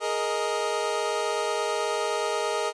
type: chord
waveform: 25% pulse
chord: Ab suspended second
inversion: none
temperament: equal with one note detuned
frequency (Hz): 418 / 466.2 / 622.3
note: Ab4 / Bb4 / Eb5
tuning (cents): +11 / 0 / 0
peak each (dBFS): -26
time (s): 0-2.73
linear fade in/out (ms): 50
effects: resampled to 22050 Hz